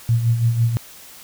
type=tone with tremolo; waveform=sine; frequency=116.54 Hz; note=A#2; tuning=in tune; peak=-12 dBFS; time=0.09-0.77 s; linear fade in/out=0 ms; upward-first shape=sine; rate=6 Hz; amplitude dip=60%; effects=white hiss -42 dBFS RMS until 1.23 s